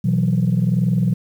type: chord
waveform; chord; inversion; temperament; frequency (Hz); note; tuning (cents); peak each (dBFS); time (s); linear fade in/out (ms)
sine; B suspended fourth; none; equal; 123.47 / 164.81 / 185; B2 / E3 / F#3; 0 / 0 / 0; -18; 0.04-1.14; 10
effects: tanh soft clip ceiling -9 dBFS + 8-bit